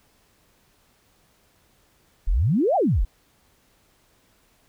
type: exponential two-way sweep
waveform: sine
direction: up then down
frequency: 31.92 to 814 to 31.92 Hz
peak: -17 dBFS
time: 2.27-3.05 s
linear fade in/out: 10 ms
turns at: 2.76 s
effects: pink hiss -62 dBFS RMS until 4.68 s